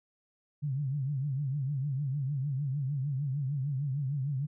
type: tone with vibrato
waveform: sine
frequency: 138.59 Hz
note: C#3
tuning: in tune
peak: -29 dBFS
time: 0.62-4.47 s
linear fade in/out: 20 ms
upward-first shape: triangle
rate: 6.6 Hz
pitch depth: 160 cents each way
effects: none